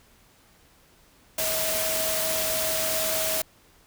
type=tone in noise; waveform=sine; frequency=639 Hz; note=D#5; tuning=46 cents sharp; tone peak=-30 dBFS; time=1.38-3.42 s; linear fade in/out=5 ms; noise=white; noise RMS=-27 dBFS; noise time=1.38-3.42 s; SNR=-6 dB; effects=pink hiss -58 dBFS RMS until 3.86 s